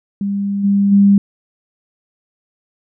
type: tone with level steps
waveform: sine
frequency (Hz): 199.9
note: G3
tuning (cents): +34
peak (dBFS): -16 / -10 / -6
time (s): 0.21-1.18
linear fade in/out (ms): 2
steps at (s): 0.63 / 0.91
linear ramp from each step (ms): 20
effects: none